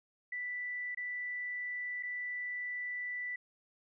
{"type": "tone with dropouts", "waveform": "sine", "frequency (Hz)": 1975.5, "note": "B6", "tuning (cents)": 0, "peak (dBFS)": -36, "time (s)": [0.32, 3.36], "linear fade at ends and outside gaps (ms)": 5, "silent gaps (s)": [[0.948, 0.972], [2.027, 2.032]], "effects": []}